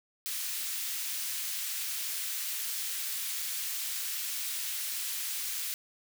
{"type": "high-pass noise", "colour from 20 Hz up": "white", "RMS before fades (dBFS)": -35, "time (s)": [0.26, 5.74], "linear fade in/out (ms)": 0, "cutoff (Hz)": 2000, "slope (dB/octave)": 12, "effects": []}